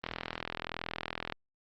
click train, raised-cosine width 0.3 ms, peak -18 dBFS, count 54, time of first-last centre 0.04-1.323 s, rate 41.3 Hz, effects low-pass 5000 Hz 12 dB/octave + Opus 32 kbps

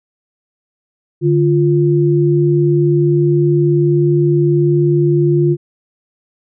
sine tone pair together, 146.83 / 348.5 Hz, D3 / F4, 0 / -4 cents, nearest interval octave + minor third, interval 1496 cents, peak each -12 dBFS, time 1.21-5.57 s, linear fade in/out 50 ms, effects none

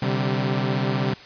sawtooth chord, C suspended second, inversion none, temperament equal with one note detuned, 130.81 / 146.83 / 193.63 Hz, C3 / D3 / G3, 0 / 0 / -21 cents, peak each -20 / -24 / -22 dBFS, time 0.02-1.14 s, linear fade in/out 5 ms, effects white hiss -43 dBFS RMS until 1.25 s + resampled to 11025 Hz

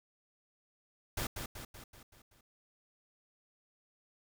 pink noise with echo, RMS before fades -36 dBFS, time 1.17-1.27 s, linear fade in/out 5 ms, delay 190 ms, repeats 6, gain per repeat -5 dB, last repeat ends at 2.41 s, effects none

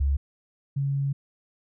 sine tone pair in turn, 69.5 / 139 Hz, C#2 / C#3, +5 / +5 cents, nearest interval octave, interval 1200 cents, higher second, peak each -20 / -23 dBFS, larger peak first, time 0-0.17 / 0.76-1.13 s, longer second, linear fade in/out 10 ms, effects none

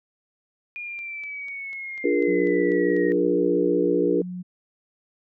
sine exponential sweep, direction down, 2437 to 1864.7 Hz, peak -31 dBFS, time 0.76-3.12 s, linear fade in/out 0 ms
click train, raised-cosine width 0.2 ms, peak -32 dBFS, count 9, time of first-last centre 0.99-2.965 s, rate 4.05 Hz
sine chord, Bb dominant seventh, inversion first, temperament equal with one note detuned, 293.7 / 349.2 / 415.3 / 475.7 Hz, D4 / F4 / Ab4 / Bb4, 0 / 0 / 0 / +35 cents, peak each -24 dBFS, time 2.04-4.22 s, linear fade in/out 5 ms
sine tone with pitch glide, 183.6 to 180.45 Hz, F#3 to F#3, -13 to -43 cents, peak -30 dBFS, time 2.27-4.43 s, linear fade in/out 20 ms, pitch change -30 cents, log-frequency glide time 2.85-3.5 s
effects none

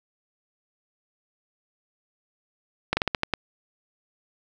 slowing click train, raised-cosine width 0.3 ms, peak -6 dBFS, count 7, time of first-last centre 2.93-3.337 s, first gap 40 ms, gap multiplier 1.21, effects none

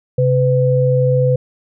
sine tone pair together, 133.23 / 503 Hz, C3 / B4, +32 / +32 cents, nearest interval octave + major seventh, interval 2300 cents, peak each -13 / -14 dBFS, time 0.18-1.36 s, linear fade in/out 5 ms, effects none

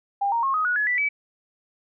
sine tone with pitch steps, 801 / 930.8 / 1081.6 / 1256.9 / 1460.6 / 1697.3 / 1972.3 / 2292 Hz, G5 / A#5 / C#6 / D#6 / F#6 / G#6 / B6 / D7, +37 / -3 / -43 / +17 / -23 / +37 / -3 / -43 cents, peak -20 dBFS, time 0.21-1.09 s, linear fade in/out 10 ms, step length 110 ms, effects none

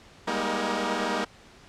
10% pulse tone cluster, 197.4 / 208.1 / 238.2 / 316 / 467.1 Hz, G3 / G#3 / A#3 / D#4 / A#4, +12 / +4 / +38 / +27 / +3 cents, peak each -24 / -26 / -22 / -23 / -29 dBFS, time 0.27-1.25 s, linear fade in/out 10 ms, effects pink hiss -52 dBFS RMS until 1.68 s + low-pass 6000 Hz 12 dB/octave

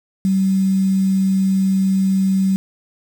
sine tone with quantisation, 191.7 Hz, G3, 38 cents flat, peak -13 dBFS, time 0.25-2.56 s, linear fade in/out 0 ms, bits 6, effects none

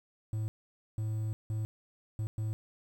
triangle tone bursts at uneven times, 108.8 Hz, A2, 19 cents flat, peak -29 dBFS, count 5, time 0.33-0.48 / 0.98-1.33 / 1.5-1.65 / 2.19-2.27 / 2.38-2.53 s, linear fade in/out 0 ms, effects 10-bit

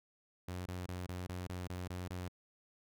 sawtooth tone bursts, 90.3 Hz, F#2, 42 cents flat, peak -36 dBFS, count 9, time 0.48-2.284 s, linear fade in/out 5 ms, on 180 ms, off 23 ms, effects none

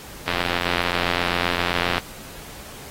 click train, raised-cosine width 0.3 ms, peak -5 dBFS, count 150, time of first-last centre 0.28-1.981 s, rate 87.6 Hz, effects pink hiss -40 dBFS RMS until 2.9 s + AAC 48 kbps

